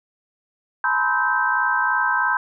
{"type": "tone cluster", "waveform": "sine", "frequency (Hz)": [855, 974, 1037, 1291, 1560], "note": ["A5", "B5", "C6", "E6", "G6"], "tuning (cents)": [-50, -24, -16, -37, -9], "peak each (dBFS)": [-28, -24, -25, -27, -20], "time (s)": [0.84, 2.37], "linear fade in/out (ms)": 2, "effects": []}